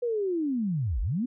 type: linear two-way sweep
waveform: sine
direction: down then up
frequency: 493.9 to 41.2 to 263.1 Hz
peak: -25 dBFS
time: 0.02-1.26 s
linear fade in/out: 10 ms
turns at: 1.01 s
effects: none